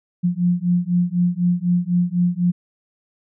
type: beating tone pair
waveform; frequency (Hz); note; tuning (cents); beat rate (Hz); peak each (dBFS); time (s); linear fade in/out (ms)
sine; 174.61 / 178.61; F3 / F3; 0 / +39; 4; -19 / -19; 0.23-2.52; 20
effects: none